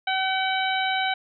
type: harmonic tone with a mistuned harmonic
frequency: 760 Hz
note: F#5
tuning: 46 cents sharp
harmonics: 1 / 2 / 3 / 4 / 5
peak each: -25 / -28 / -30 / -31 / -32 dBFS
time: 0.07-1.14 s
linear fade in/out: 5 ms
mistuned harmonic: 5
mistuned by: +32 cents
effects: none